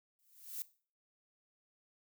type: noise with exponential growth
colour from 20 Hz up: violet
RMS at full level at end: -38 dBFS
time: 0.19-0.62 s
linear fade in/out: 0 ms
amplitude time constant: 93 ms
effects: noise-tail reverb RT60 0.4 s tail -18 dB re dry